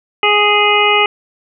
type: harmonic tone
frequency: 415.3 Hz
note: G#4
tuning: in tune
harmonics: 1 / 2 / 3 / 5 / 6 / 7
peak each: -16 / -16 / -16 / -16 / -16 / -16 dBFS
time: 0.23-1.06 s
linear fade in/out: 2 ms
effects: none

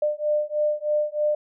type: beating tone pair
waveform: sine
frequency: 598 / 601.2 Hz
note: D5 / D5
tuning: +31 / +40 cents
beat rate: 3.2 Hz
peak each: -24 dBFS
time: 0.02-1.35 s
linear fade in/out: 5 ms
effects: none

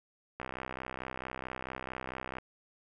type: click train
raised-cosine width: 0.5 ms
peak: -23 dBFS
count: 129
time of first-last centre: 0.4-2.384 s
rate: 64.5 Hz
effects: none

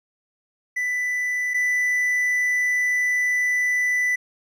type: tone pair in turn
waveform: triangle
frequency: 1987 / 1987 Hz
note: B6 / B6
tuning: +10 / +10 cents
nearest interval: unison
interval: 0 cents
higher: neither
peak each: -20 / -17 dBFS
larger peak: second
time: 0.76-1.54 / 1.54-4.16 s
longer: second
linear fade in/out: 10 ms
effects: none

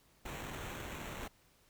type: noise with sample-and-hold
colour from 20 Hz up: pink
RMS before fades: -44 dBFS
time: 0.25-1.28 s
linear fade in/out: 5 ms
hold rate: 4900 Hz
effects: pink hiss -68 dBFS RMS until 1.69 s

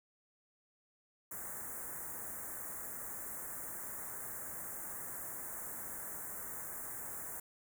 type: band-stop noise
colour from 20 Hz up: white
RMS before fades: -44 dBFS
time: 1.31-7.4 s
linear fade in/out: 5 ms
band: 1900 to 7100 Hz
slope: 48 dB/octave
effects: none

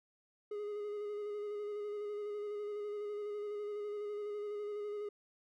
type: tone with vibrato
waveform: triangle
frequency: 415.3 Hz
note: G#4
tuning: in tune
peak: -36 dBFS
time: 0.51-5.09 s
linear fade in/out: 5 ms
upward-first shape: square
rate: 12 Hz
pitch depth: 19 cents each way
effects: none

